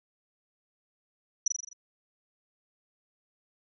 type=tone with echo; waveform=sine; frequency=5880 Hz; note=F#8; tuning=12 cents flat; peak=-21 dBFS; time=1.46-1.48 s; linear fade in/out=5 ms; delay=42 ms; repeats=6; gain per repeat=-4 dB; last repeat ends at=1.732 s; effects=none